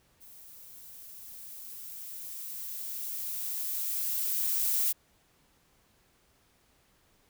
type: noise with level ramp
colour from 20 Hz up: violet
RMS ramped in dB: -52 to -27 dBFS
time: 0.2-4.93 s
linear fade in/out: 20 ms
effects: pink hiss -67 dBFS RMS until 7.29 s